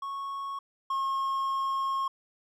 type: tone pair in turn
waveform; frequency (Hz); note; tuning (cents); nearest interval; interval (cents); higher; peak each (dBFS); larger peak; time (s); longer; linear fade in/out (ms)
triangle; 1103 / 1080.9; C#6 / C#6; -9 / -44; unison; 35; first; -31 / -25; second; 0.02-0.59 / 0.9-2.08; second; 5
effects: none